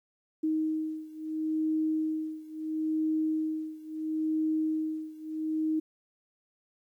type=beating tone pair; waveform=sine; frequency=313.4 / 314.14 Hz; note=D#4 / D#4; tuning=+13 / +17 cents; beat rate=0.74 Hz; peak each=-30 / -32 dBFS; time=0.43-5.8 s; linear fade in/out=10 ms; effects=11-bit